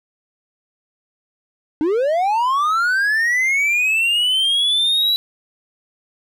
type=linear sweep; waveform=triangle; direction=up; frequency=290 to 3951 Hz; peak=-13 dBFS; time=1.81-5.16 s; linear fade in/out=0 ms; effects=none